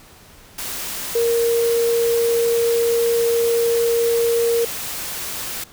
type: tone in noise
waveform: sine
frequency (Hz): 466.2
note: A#4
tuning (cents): 0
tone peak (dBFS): -15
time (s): 1.15-4.65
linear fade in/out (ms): 5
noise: white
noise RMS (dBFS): -28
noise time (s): 0.58-5.64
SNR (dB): +10
effects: pink hiss -46 dBFS RMS until 5.72 s